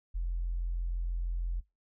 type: tone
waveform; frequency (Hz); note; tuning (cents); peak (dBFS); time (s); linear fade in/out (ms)
sine; 43.11; F1; -22; -29; 0.14-1.61; 20
effects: noise-tail reverb RT60 0.2 s tail -21 dB re dry + tanh soft clip ceiling -25 dBFS